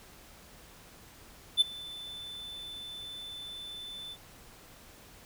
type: tone with ADSR envelope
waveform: triangle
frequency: 3520 Hz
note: A7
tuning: in tune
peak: -16 dBFS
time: 1.57-4.17 s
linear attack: 39 ms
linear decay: 16 ms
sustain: -23 dB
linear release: 49 ms
effects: pink hiss -54 dBFS RMS until 5.25 s